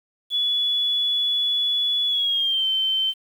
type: tone with pitch glide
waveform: sine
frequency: 3413 to 3094 Hz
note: G#7 to G7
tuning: +47 to -23 cents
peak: -19 dBFS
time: 0.3-3.14 s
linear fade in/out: 50 ms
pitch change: -170 cents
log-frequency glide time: 2.07-2.67 s
effects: 8-bit